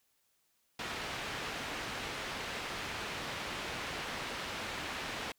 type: low-pass noise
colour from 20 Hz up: white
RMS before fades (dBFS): -40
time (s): 0.79-5.32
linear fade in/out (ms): 2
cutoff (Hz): 2800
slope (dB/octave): 12
effects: white hiss -75 dBFS RMS until 5.38 s